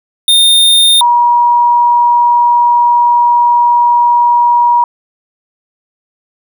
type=tone pair in turn; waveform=square / sine; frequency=3641 / 957.4 Hz; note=A#7 / A#5; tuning=-41 / +46 cents; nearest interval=octave + major seventh; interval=2313 cents; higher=first; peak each=-5 dBFS; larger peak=neither; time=0.28-1.01 / 1.01-4.84 s; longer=second; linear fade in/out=2 ms; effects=none